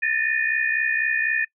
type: tone cluster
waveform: sine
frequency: 1763 / 1827 / 2461 Hz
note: A6 / A#6 / D#7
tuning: +3 / -35 / -20 cents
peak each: -24 dBFS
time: 0.02-1.45 s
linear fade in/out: 10 ms
effects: noise-tail reverb RT60 0.1 s tail -22 dB re dry